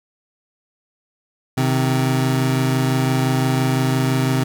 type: tone pair together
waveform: 25% pulse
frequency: 130.02 / 155.9 Hz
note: C3 / D#3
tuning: -11 / +4 cents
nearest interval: minor third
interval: 315 cents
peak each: -13 / -20 dBFS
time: 1.57-4.44 s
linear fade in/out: 10 ms
effects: none